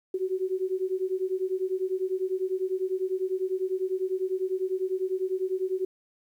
sine beating tone pair, 370 / 380 Hz, F#4 / F#4, 0 / +46 cents, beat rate 10 Hz, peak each -29 dBFS, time 0.14-5.85 s, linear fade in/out 5 ms, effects 10-bit

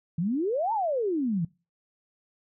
sine exponential two-way sweep, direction up then down, 155.56 to 929 to 155.56 Hz, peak -24 dBFS, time 0.18-1.45 s, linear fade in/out 5 ms, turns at 0.73 s, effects noise-tail reverb RT60 0.3 s tail -22 dB re dry

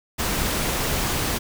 pink noise, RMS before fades -24 dBFS, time 0.18-1.39 s, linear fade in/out 20 ms, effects none

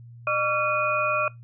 sine tone cluster, 607 / 1138 / 1370 / 2475 Hz, D#5 / C#6 / F6 / D#7, -43 / +45 / -34 / -10 cents, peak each -27 / -27 / -26 / -27 dBFS, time 0.27-1.28 s, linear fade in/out 2 ms, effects noise-tail reverb RT60 0.2 s tail -23 dB re dry + added 118 Hz sine -42 dBFS peak until 1.43 s

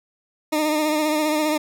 20% pulse tone with vibrato, 305.6 Hz, D#4, 31 cents flat, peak -14 dBFS, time 0.52-1.58 s, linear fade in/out 10 ms, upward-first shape triangle, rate 15 Hz, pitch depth 44 cents each way, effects none

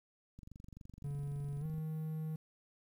click train, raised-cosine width 5 ms, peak -39 dBFS, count 34, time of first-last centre 0.39-1.782 s, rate 23.7 Hz
triangle tone with pitch glide, 142.5 to 157.2 Hz, C#3 to D#3, +48 to +18 cents, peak -35 dBFS, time 1.04-2.36 s, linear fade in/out 5 ms, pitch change +170 cents, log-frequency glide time 1.6-1.65 s
effects 11-bit

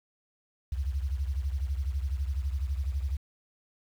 sine beating tone pair, 66.1 / 78.1 Hz, C2 / D#2, +18 / +7 cents, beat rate 12 Hz, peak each -29 / -34 dBFS, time 0.72-3.17 s, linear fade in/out 5 ms, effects 9-bit

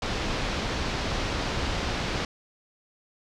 pink low-pass noise, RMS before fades -29 dBFS, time 0.02-2.25 s, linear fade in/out 2 ms, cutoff 5400 Hz, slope 24 dB/octave, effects none

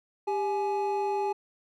triangle tone pair together, 397.1 / 841.4 Hz, G4 / G#5, +22 / +22 cents, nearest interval octave + minor second, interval 1300 cents, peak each -27 dBFS, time 0.27-1.33 s, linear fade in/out 10 ms, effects none

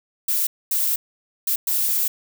violet noise bursts at uneven times, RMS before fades -21 dBFS, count 4, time 0.28-0.47 / 0.71-0.96 / 1.47-1.56 / 1.67-2.08 s, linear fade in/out 5 ms, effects none

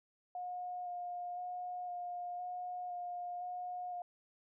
sine tone with vibrato, 715 Hz, F5, 41 cents sharp, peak -39 dBFS, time 0.35-4.02 s, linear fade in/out 2 ms, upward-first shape square, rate 0.98 Hz, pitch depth 12 cents each way, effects none

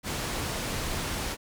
pink low-pass noise, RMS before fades -32 dBFS, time 0.03-1.37 s, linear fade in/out 50 ms, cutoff 11000 Hz, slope 12 dB/octave, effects none

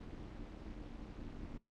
brown noise with amplitude modulation, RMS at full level -44 dBFS, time 0-1.58 s, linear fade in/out 10 ms, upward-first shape sine, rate 259 Hz, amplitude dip 95%, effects noise-tail reverb RT60 0.2 s tail -21 dB re dry + low-pass 5000 Hz 12 dB/octave

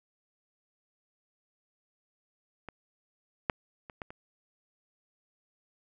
clicks, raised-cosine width 0.5 ms, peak -26 / -11 / -29 / -23 / -29 dBFS, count 5, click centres 2.687 / 3.498 / 3.898 / 4.018 / 4.105 s, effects none

